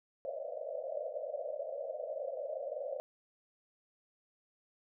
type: band-pass noise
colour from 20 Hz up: white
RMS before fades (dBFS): -40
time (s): 0.25-3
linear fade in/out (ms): 0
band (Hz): 510 to 650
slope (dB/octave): 96
effects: none